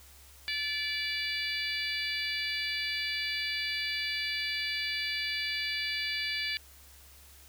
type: harmonic tone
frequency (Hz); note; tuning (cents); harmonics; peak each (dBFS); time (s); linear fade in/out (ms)
580; D5; -22; 3 / 4 / 5 / 6 / 7 / 8; -38 / -35 / -40 / -39 / -41 / -37; 0.48-6.57; 0
effects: added 69 Hz sine -56 dBFS peak until 7.48 s + white hiss -56 dBFS RMS until 7.48 s